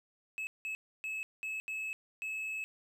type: tone bursts at uneven times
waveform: triangle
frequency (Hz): 2590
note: E7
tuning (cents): -31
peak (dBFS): -34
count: 6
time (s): 0.38-0.47 / 0.65-0.75 / 1.04-1.23 / 1.43-1.6 / 1.68-1.93 / 2.22-2.64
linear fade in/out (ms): 0
effects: none